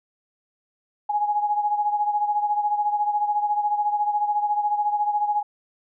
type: beating tone pair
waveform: sine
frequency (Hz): 830.6 / 844.6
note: G#5 / G#5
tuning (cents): 0 / +29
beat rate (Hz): 14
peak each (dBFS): -21 / -27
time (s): 1.09-5.43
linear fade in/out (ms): 10
effects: none